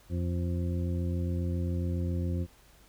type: harmonic tone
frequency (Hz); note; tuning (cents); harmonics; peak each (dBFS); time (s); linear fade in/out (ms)
87.31; F2; 0; 1 / 2 / 3 / 4 / 6; -29 / -35 / -39 / -41 / -45; 0.09-2.47; 50
effects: added 50 Hz sine -60 dBFS peak until 2.88 s + pink hiss -60 dBFS RMS until 2.88 s